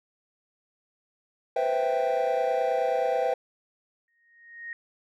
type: chord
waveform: triangle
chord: C major seventh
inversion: third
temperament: equal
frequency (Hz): 493.9 / 523.3 / 659.3 / 784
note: B4 / C5 / E5 / G5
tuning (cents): 0 / 0 / 0 / 0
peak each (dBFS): -26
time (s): 1.56-3.34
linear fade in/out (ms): 5
type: tone with exponential growth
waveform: sine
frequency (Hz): 1864.7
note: A#6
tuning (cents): 0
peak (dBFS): -32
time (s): 4.08-4.73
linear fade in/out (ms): 1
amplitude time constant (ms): 140
effects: tanh soft clip ceiling -15 dBFS